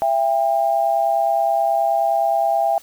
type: tone pair together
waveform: sine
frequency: 670 / 799.5 Hz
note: E5 / G5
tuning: +28 / +34 cents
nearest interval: minor third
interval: 306 cents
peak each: -18 dBFS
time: 0.02-2.78 s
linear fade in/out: 0 ms
effects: white hiss -47 dBFS RMS until 2.82 s

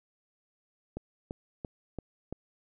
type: click train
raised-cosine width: 2 ms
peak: -23 dBFS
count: 5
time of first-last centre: 0.97-2.326 s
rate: 2.95 Hz
effects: none

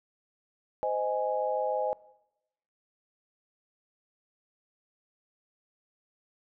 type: chord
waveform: sine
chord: Ab major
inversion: first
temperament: equal with one note detuned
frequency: 515.7 / 622.3 / 830.6 Hz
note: C5 / Eb5 / Ab5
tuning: -25 / 0 / 0 cents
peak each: -31 dBFS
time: 0.83-1.93 s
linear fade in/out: 0 ms
effects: noise-tail reverb RT60 0.9 s tail -21 dB re dry

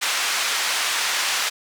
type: band-pass noise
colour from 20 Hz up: pink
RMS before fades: -23 dBFS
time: 0.01-1.5 s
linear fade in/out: 20 ms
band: 1300 to 7900 Hz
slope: 12 dB/octave
effects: none

